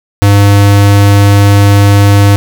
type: tone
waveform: square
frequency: 100.9 Hz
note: G#2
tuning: 49 cents flat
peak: -3 dBFS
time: 0.22-2.36 s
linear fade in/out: 0 ms
effects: none